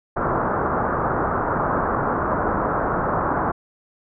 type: low-pass noise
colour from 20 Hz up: white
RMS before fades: -22 dBFS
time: 0.16-3.52 s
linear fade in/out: 10 ms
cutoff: 1400 Hz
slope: 48 dB/octave
effects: none